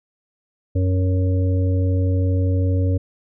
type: harmonic tone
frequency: 92.5 Hz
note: F#2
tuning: in tune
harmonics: 1 / 3 / 5 / 6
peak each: -16 / -26 / -30 / -32 dBFS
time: 0.75-2.98 s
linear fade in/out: 10 ms
effects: none